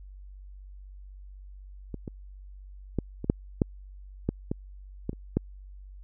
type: clicks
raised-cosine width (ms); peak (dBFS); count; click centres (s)
3; -22 / -22 / -13 / -20 / -7 / -8 / -12 / -15 / -16 / -28 / -10; 11; 1.943 / 2.078 / 2.987 / 3.244 / 3.299 / 3.618 / 4.29 / 4.515 / 5.094 / 5.131 / 5.37
effects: added 48 Hz sine -43 dBFS peak until 6.03 s

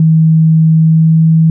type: tone with pitch glide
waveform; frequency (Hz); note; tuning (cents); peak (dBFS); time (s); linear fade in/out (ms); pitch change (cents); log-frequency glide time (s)
sine; 160 to 161.39; D#3 to E3; +49 to -36; -4; 0-1.5; 2; +15; 0.72-1.27
effects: none

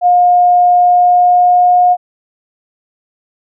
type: tone with pitch glide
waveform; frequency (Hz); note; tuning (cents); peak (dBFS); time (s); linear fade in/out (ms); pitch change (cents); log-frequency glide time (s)
sine; 713 to 718; F5 to F5; +36 to +48; -5; 0.01-1.97; 50; +12; 0.76-1.83
effects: none

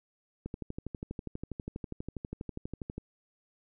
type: click train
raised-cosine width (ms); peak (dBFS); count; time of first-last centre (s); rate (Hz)
3; -24; 32; 0.46-2.98; 12.3
effects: none

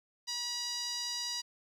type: tone with band-pass filter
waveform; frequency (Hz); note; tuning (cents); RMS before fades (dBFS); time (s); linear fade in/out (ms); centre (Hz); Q
sawtooth; 965; B5; -40; -37; 0.27-1.42; 20; 5000; 4
effects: 11-bit

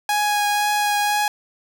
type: tone with vibrato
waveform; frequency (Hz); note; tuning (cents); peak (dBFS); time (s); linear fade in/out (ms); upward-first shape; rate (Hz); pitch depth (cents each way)
sawtooth; 829; G#5; -3; -14; 0.09-1.28; 2; triangle; 2; 12
effects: none

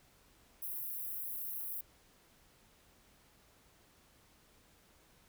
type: high-pass noise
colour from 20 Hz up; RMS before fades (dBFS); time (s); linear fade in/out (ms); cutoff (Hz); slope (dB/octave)
white; -41; 0.62-1.81; 5; 11000; 48
effects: pink hiss -66 dBFS RMS until 5.28 s

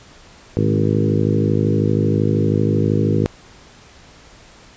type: harmonic tone with a mistuned harmonic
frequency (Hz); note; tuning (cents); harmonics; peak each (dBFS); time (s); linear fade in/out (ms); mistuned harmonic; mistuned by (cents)
52.8; G#1; +29; 2 / 3 / 4 / 5 / 6 / 7 / 8 / 9; -19 / -21 / -22 / -23 / -24 / -24 / -25 / -26; 0.57-3.26; 0; 3; -33
effects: pink hiss -45 dBFS RMS until 4.76 s + resampled to 16000 Hz

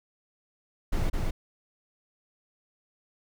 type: noise with echo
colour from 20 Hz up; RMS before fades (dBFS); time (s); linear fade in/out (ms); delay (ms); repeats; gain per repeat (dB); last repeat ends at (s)
brown; -25; 0.92-1.1; 10; 210; 1; -2; 1.31
effects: none

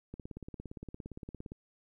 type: click train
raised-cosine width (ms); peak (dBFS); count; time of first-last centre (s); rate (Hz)
3; -30; 25; 0.14-1.519; 17.4
effects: 12-bit

